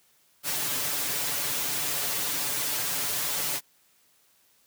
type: noise with comb filter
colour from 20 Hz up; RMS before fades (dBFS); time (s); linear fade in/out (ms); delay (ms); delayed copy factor
white; -29; 0.43-3.61; 50; 6.9; +0.95
effects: white hiss -64 dBFS RMS until 4.66 s + high-pass 60 Hz 12 dB/octave